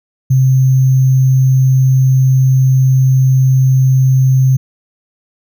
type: tone with sample-and-hold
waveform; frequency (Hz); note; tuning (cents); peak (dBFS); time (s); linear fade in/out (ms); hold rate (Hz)
sine; 130.9; C3; +1; -6; 0.3-4.57; 10; 6300
effects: none